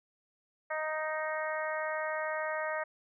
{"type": "harmonic tone", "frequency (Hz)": 311.1, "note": "D#4", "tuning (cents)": 0, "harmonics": [2, 3, 4, 5, 6, 7], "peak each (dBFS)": [-35, -40, -40, -41, -39, -45], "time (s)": [0.7, 2.84], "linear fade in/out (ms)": 10, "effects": []}